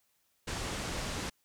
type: low-pass noise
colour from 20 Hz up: pink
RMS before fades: -37 dBFS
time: 0.47-1.3 s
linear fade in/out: 10 ms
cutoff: 8900 Hz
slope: 24 dB/octave
effects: white hiss -74 dBFS RMS until 1.44 s